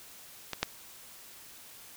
clicks, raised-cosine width 0.2 ms, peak -16 / -9 dBFS, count 2, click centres 0.533 / 0.63 s, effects white hiss -51 dBFS RMS until 1.96 s

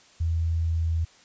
sine tone with pitch glide, 82.41 to 81.94 Hz, E2 to E2, 0 to -10 cents, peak -22 dBFS, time 0.2-1.05 s, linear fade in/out 10 ms, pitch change -10 cents, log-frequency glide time 0.6-0.83 s, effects white hiss -55 dBFS RMS until 1.24 s + resampled to 16000 Hz

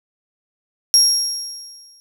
35% pulse tone with exponential decay, 5588 Hz, F8, in tune, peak -5 dBFS, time 0.94-2 s, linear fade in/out 0 ms, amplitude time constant 230 ms, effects none

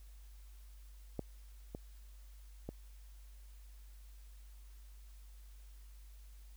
clicks, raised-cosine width 2 ms, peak -24 / -29 / -28 dBFS, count 3, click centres 1.193 / 1.749 / 2.69 s, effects added 50 Hz sine -52 dBFS peak until 6.56 s + white hiss -68 dBFS RMS until 6.56 s

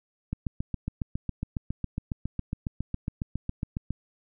click train, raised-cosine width 5 ms, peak -17 dBFS, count 27, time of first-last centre 0.33-3.906 s, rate 7.27 Hz, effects none

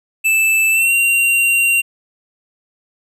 square tone with pitch glide, 2637 to 2759 Hz, E7 to F7, 0 to -22 cents, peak -12 dBFS, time 0.24-1.82 s, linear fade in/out 20 ms, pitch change +78 cents, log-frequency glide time 0.71-0.93 s, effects none

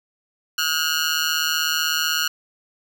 15% pulse tone with amplitude modulation, 1436 Hz, F6, 48 cents sharp, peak -9 dBFS, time 0.58-2.28 s, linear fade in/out 5 ms, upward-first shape sine, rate 156 Hz, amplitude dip 90%, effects none

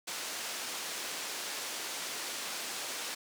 white band-pass noise, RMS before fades -39 dBFS, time 0.07-3.15 s, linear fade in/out 10 ms, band 280 to 7300 Hz, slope 12 dB/octave, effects none

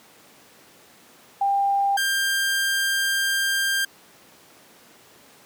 sine / sawtooth tone pair in turn, 796 / 1592 Hz, G5 / G6, +26 / +26 cents, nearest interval octave, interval 1200 cents, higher second, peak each -18 / -17 dBFS, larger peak second, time 1.41-1.97 / 1.97-3.85 s, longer second, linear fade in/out 5 ms, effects pink hiss -51 dBFS RMS until 5.45 s + high-pass 200 Hz 12 dB/octave

